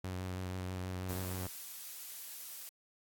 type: tone with vibrato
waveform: sawtooth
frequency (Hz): 92.2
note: F#2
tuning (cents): -6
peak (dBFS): -34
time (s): 0.04-1.47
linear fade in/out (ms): 5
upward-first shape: sine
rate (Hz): 6.2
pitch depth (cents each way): 21
type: noise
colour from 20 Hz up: blue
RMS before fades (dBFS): -46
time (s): 1.09-2.69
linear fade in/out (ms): 0
effects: AAC 64 kbps